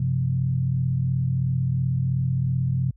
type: tone cluster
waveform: sine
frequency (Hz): 94.2 / 130.1 / 173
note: F#2 / C3 / F3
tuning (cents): +32 / -9 / -16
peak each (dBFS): -30 / -21 / -30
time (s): 0-2.91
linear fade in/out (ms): 5
effects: added 50 Hz sine -51 dBFS peak until 2.96 s